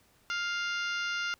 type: harmonic tone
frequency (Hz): 700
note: F5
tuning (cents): +4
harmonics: 2 / 3 / 4 / 5 / 6 / 7 / 8 / 9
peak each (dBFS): -32 / -40 / -38 / -45 / -46 / -45 / -48 / -50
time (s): 0.3-1.34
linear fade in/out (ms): 0
effects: pink hiss -65 dBFS RMS until 1.39 s